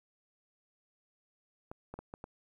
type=clicks; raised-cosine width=1 ms; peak=-29 dBFS; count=5; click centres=1.715 / 1.94 / 1.99 / 2.139 / 2.241 s; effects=11-bit